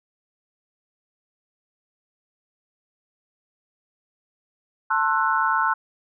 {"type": "chord", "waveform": "sine", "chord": "F# half-diminished seventh", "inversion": "first", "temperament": "just", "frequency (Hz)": [888, 1065.6, 1332, 1480], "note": ["A5", "C6", "E6", "F#6"], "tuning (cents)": [16, 31, 18, 0], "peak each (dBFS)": -24, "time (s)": [4.9, 5.74], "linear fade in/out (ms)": 10, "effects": []}